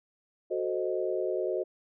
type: chord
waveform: sine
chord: F# diminished seventh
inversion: none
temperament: equal with one note detuned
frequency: 370 / 440 / 521.4 / 622.3 Hz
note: F#4 / A4 / C5 / Eb5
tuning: 0 / 0 / -6 / 0 cents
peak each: -31 / -35 / -34 / -34 dBFS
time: 0.5-1.64 s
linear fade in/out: 20 ms
effects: none